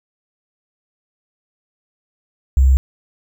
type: tone with sample-and-hold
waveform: sine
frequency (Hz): 66.1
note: C2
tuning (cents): +18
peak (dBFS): -8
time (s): 2.57-2.77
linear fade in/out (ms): 0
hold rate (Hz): 7350
effects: none